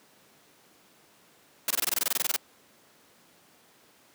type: noise bursts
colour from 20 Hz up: white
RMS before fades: -26 dBFS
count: 15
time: 1.68-2.363 s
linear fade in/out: 2 ms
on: 25 ms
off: 22 ms
effects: pink hiss -59 dBFS RMS until 4.14 s + high-pass 200 Hz 12 dB/octave

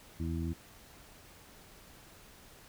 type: harmonic tone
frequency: 82.41 Hz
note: E2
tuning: in tune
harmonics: 1 / 2 / 3 / 4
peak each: -35 / -38 / -40 / -41 dBFS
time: 0.19-0.54 s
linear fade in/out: 20 ms
effects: pink hiss -56 dBFS RMS until 2.68 s

